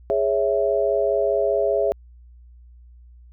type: chord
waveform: sine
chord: C# minor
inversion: second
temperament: equal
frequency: 415.3 / 554.4 / 659.3 Hz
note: G#4 / C#5 / E5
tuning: 0 / 0 / 0 cents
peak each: -22 dBFS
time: 0.1-1.92 s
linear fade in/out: 0 ms
effects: added 60 Hz sine -44 dBFS peak until 3.32 s